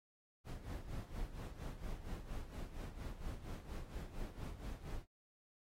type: noise with tremolo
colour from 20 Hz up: brown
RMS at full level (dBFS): -43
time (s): 0.44-5.06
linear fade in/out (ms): 50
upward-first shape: sine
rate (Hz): 4.3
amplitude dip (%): 70
effects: AAC 48 kbps